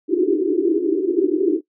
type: band-pass noise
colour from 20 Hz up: white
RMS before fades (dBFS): -18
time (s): 0.08-1.61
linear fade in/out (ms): 50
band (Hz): 300 to 400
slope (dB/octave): 96
effects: noise-tail reverb RT60 0.1 s tail -18 dB re dry